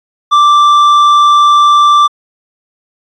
sine tone with hard clipping, 1174.7 Hz, D6, in tune, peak -5 dBFS, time 0.31-2.08 s, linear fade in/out 20 ms, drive 6 dB, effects resampled to 22050 Hz

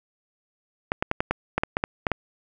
clicks, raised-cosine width 0.5 ms, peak -7 dBFS, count 11, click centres 0.919 / 1.025 / 1.114 / 1.205 / 1.31 / 1.58 / 1.635 / 1.769 / 1.839 / 2.068 / 2.117 s, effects none

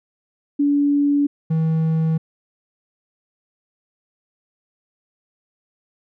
sine / triangle tone pair in turn, 286.8 / 160.5 Hz, D4 / E3, -41 / -46 cents, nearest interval minor seventh, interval 1005 cents, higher first, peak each -14 dBFS, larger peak neither, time 0.59-1.27 / 1.5-2.18 s, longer neither, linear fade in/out 10 ms, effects none

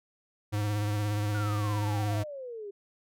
square tone with vibrato, 104.3 Hz, G#2, 8 cents sharp, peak -28 dBFS, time 0.52-2.24 s, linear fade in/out 20 ms, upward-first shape triangle, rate 17 Hz, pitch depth 39 cents each way
sine exponential sweep, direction down, 1480 to 392 Hz, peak -37 dBFS, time 1.34-2.71 s, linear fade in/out 10 ms
effects none

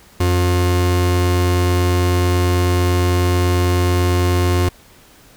45% pulse tone pair together, 89.1 / 356.4 Hz, F2 / F4, +35 / +35 cents, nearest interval 2 octaves, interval 2400 cents, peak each -14 / -22 dBFS, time 0.2-4.69 s, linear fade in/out 5 ms, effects pink hiss -47 dBFS RMS until 5.36 s

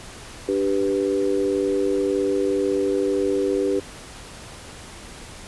sine chord, G major, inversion second, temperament equal, 293.7 / 392 / 493.9 Hz, D4 / G4 / B4, 0 / 0 / 0 cents, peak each -25 / -21 / -25 dBFS, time 0.48-3.8 s, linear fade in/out 10 ms, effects pink hiss -40 dBFS RMS until 5.47 s + resampled to 24000 Hz

